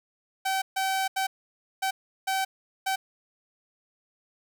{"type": "tone bursts at uneven times", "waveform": "sawtooth", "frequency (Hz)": 768, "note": "G5", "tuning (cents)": -36, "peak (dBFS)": -21, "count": 6, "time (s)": [[0.45, 0.62], [0.76, 1.08], [1.16, 1.27], [1.82, 1.91], [2.27, 2.45], [2.86, 2.96]], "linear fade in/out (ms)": 10, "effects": []}